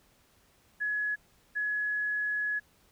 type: tone pair in turn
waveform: sine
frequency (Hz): 1690 / 1690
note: G#6 / G#6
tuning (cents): +30 / +30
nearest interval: unison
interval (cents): 0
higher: neither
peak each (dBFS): -28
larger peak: neither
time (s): 0.8-1.16 / 1.55-2.6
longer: second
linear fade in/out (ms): 20
effects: pink hiss -65 dBFS RMS until 2.91 s